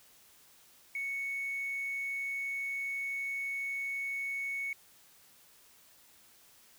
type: tone with hard clipping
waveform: triangle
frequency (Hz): 2217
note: C#7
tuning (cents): 0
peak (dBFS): -34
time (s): 0.95-4.73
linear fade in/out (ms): 2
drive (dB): 4
effects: white hiss -61 dBFS RMS until 6.78 s